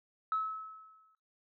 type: tone with exponential decay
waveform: sine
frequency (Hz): 1295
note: E6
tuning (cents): -31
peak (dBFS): -27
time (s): 0.32-1.15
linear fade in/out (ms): 1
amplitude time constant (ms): 180
effects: noise-tail reverb RT60 0.3 s tail -21 dB re dry + tanh soft clip ceiling -23 dBFS